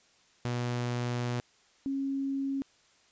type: tone pair in turn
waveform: sawtooth / sine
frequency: 121.7 / 273.2 Hz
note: B2 / C#4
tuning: -25 / -25 cents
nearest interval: octave + major second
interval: 1400 cents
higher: second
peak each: -26 / -29 dBFS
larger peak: first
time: 0.45-1.4 / 1.86-2.62 s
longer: first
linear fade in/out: 0 ms
effects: white hiss -64 dBFS RMS until 3.11 s + resampled to 16000 Hz